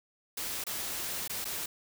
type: noise with dropouts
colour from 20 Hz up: white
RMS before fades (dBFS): -36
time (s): 0.37-1.66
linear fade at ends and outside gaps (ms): 5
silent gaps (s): 0.64-0.666 / 1.278-1.295 / 1.445-1.452
effects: none